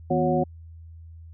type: tone cluster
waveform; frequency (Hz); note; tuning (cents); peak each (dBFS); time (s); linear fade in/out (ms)
sine; 158.9 / 245.6 / 359.9 / 552 / 731; D#3 / B3 / F#4 / C#5 / F#5; +37 / -9 / -48 / -7 / -21; -26; 0.1-0.44; 10
effects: added 82 Hz sine -41 dBFS peak until 1.33 s